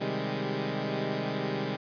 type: chord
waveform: 15% pulse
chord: Ab major seventh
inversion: first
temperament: equal with one note detuned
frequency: 131.34 / 155.56 / 196 / 207.7 Hz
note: C3 / Eb3 / G3 / Ab3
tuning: +7 / 0 / 0 / 0 cents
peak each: -29 dBFS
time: 0-1.77 s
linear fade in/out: 20 ms
effects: resampled to 11025 Hz + 10-bit